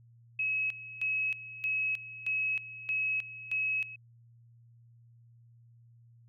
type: tone with tremolo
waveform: sine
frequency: 2565 Hz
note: E7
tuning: 48 cents flat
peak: -28 dBFS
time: 0.39-3.96 s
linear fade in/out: 5 ms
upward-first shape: square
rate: 1.6 Hz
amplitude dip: 80%
effects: added 117 Hz sine -56 dBFS peak until 6.28 s